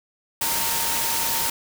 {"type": "tone in noise", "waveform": "sine", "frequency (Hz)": 919, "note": "A#5", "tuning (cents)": -25, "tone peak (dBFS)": -31, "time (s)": [0.41, 1.5], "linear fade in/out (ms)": 5, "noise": "white", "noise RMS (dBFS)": -24, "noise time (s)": [0.41, 1.5], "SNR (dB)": -10, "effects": []}